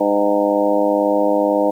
harmonic tone with a mistuned harmonic, 102 Hz, G#2, 31 cents flat, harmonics 2 / 3 / 4 / 5 / 6 / 7 / 8 / 9, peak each -28 / -19 / -29 / -18 / -19 / -26 / -27 / -24 dBFS, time 0-1.71 s, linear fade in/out 10 ms, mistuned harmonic 7, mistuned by +48 cents, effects 8-bit

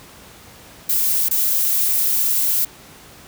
violet noise with dropouts, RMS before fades -18 dBFS, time 0.89-2.65 s, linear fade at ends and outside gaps 5 ms, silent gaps 1.287-1.309 s, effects pink hiss -43 dBFS RMS until 3.27 s + high-pass 60 Hz 12 dB/octave

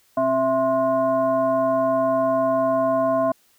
sine tone with frequency modulation, 660 Hz, E5, 2 cents sharp, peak -17 dBFS, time 0.17-3.32 s, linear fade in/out 5 ms, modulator 394 Hz, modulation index 0.83, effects white hiss -60 dBFS RMS until 3.58 s

